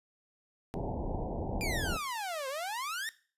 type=low-pass noise; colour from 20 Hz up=pink; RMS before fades=-35 dBFS; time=0.74-1.97 s; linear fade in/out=0 ms; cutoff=920 Hz; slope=96 dB/octave
type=exponential two-way sweep; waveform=sawtooth; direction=down then up; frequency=2447 to 516 to 1874 Hz; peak=-31 dBFS; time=1.61-3.09 s; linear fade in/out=0 ms; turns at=2.48 s
effects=noise-tail reverb RT60 0.4 s tail -18 dB re dry + resampled to 32000 Hz